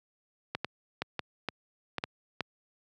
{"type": "clicks", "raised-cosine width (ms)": 0.3, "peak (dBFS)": -15, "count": 8, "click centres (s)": [0.55, 0.646, 1.02, 1.193, 1.487, 1.983, 2.039, 2.407], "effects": ["high-pass 100 Hz 12 dB/octave"]}